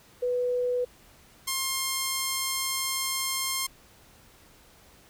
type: tone pair in turn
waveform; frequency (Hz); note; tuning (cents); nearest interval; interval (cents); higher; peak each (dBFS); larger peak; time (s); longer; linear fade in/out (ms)
sine / 5% pulse; 493.9 / 1063; B4 / C6; 0 / +27; octave + minor second; 1327; second; -24 / -15; second; 0.22-0.85 / 1.47-3.67; second; 10
effects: pink hiss -56 dBFS RMS until 5.09 s